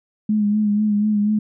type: tone with vibrato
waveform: sine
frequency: 209.7 Hz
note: G#3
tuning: 17 cents sharp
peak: -15 dBFS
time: 0.29-1.39 s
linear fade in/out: 5 ms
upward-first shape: sine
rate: 4.1 Hz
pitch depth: 38 cents each way
effects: none